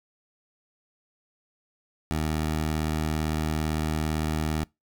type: tone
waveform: 15% pulse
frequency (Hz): 77.78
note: D#2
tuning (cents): 0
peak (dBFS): -19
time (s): 2.11-4.64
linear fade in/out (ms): 0
effects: noise-tail reverb RT60 0.2 s tail -24 dB re dry